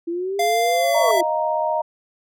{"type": "exponential two-way sweep", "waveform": "sine", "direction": "up then down", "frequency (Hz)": [332.3, 583, 332.3], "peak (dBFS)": -22, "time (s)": [0.07, 1.23], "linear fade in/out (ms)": 10, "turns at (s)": 0.99}
{"type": "tone with pitch glide", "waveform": "square", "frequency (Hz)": [694, 665.7], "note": ["F5", "E5"], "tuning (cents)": [-11, 17], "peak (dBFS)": -18, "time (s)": [0.39, 1.21], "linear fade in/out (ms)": 5, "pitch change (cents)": -72, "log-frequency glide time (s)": [0.72, 1.09]}
{"type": "tone with exponential growth", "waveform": "sine", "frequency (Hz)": 1124, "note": "C#6", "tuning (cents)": 24, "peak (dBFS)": -19, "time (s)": [0.65, 1.11], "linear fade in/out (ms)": 2, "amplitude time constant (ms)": 100}
{"type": "chord", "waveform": "sine", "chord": "Eb suspended second", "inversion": "none", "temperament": "equal", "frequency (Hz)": [622.3, 698.5, 932.3], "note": ["Eb5", "F5", "Bb5"], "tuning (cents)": [0, 0, 0], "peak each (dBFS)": [-22, -26, -22], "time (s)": [0.94, 1.82], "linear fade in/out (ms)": 10}
{"effects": []}